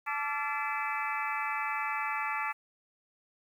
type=harmonic tone with a mistuned harmonic; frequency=290 Hz; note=D4; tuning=22 cents flat; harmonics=3 / 4 / 5 / 6 / 7 / 8 / 9; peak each=-36 / -37 / -38 / -39 / -39 / -40 / -41 dBFS; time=0.06-2.53 s; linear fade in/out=20 ms; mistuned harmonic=5; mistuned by=-110 cents; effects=10-bit